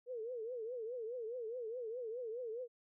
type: tone with vibrato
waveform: sine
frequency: 470.6 Hz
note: A#4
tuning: 16 cents sharp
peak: -40 dBFS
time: 0.06-2.68 s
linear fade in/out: 50 ms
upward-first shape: triangle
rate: 4.8 Hz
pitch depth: 170 cents each way
effects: none